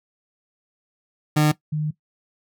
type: tone pair in turn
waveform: 30% pulse / sine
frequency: 151.4 / 152.45 Hz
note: D#3 / D#3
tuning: -47 / -35 cents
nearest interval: unison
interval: 12 cents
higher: second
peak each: -12 / -21 dBFS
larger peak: first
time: 1.36-1.52 / 1.72-1.91 s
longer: second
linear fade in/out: 10 ms
effects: noise-tail reverb RT60 0.1 s tail -17 dB re dry